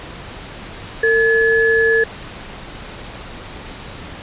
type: tone pair together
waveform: sine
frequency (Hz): 452.9 / 1709.9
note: A#4 / A6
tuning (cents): -50 / -50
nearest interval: octave + major seventh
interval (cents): 2300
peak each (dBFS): -14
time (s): 1.03-2.04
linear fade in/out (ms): 5
effects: pink hiss -33 dBFS RMS until 4.22 s + resampled to 8000 Hz